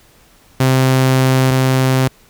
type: tone pair in turn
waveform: sawtooth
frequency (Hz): 130.81 / 130.81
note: C3 / C3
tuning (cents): 0 / 0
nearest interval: unison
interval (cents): 0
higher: neither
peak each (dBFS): -6 / -7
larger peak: first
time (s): 0.6-1.51 / 1.51-2.08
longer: first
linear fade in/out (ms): 5
effects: pink hiss -49 dBFS RMS until 2.29 s